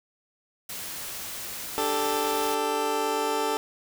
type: noise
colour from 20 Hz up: white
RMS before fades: -36 dBFS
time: 0.69-2.55 s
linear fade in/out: 5 ms
type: chord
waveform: 20% pulse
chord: D suspended fourth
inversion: none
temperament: just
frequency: 293.7 / 391.6 / 440.5 Hz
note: D4 / G4 / A4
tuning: 0 / -2 / +2 cents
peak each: -28 / -27 / -22 dBFS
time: 1.78-3.57 s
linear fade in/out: 0 ms
effects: none